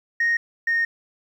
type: tone pair in turn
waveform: sine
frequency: 1862 / 1847 Hz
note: A#6 / A#6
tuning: -2 / -16 cents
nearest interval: unison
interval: 14 cents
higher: first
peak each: -16 / -17 dBFS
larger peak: first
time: 0.2-0.37 / 0.67-0.85 s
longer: second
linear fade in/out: 5 ms
effects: tanh soft clip ceiling -15 dBFS + 9-bit